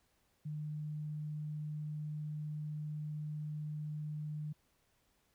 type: tone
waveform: sine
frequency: 151.3 Hz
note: D#3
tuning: 48 cents flat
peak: -38 dBFS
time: 0.45-4.53 s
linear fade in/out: 10 ms
effects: pink hiss -75 dBFS RMS until 5.34 s

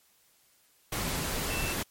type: tone in noise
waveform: sine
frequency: 2669 Hz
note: E7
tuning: 21 cents sharp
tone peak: -35 dBFS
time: 1.5-1.73 s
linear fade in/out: 5 ms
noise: pink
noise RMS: -32 dBFS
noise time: 0.92-1.83 s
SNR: -6 dB
effects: white hiss -65 dBFS RMS until 1.9 s + MP3 64 kbps

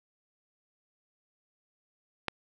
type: click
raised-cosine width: 0.3 ms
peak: -13 dBFS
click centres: 2.283 s
effects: none

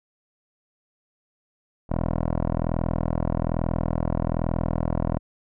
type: tone with low-pass filter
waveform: 10% pulse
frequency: 41.17 Hz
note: E1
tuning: 1 cent flat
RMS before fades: -25 dBFS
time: 1.89-5.19 s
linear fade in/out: 20 ms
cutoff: 830 Hz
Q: 1.5
effects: none

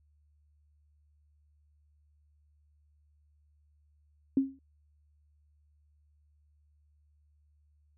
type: tone with exponential decay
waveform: sine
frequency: 270 Hz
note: C#4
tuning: 45 cents flat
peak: -19 dBFS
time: 4.37-4.59 s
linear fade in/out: 2 ms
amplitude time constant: 46 ms
effects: added 74 Hz sine -64 dBFS peak until 7.97 s

